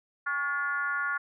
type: tone with frequency modulation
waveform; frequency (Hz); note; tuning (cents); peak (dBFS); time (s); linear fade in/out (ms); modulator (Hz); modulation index
sine; 1424; F6; +33; -27; 0.26-1.18; 10; 307; 0.97
effects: none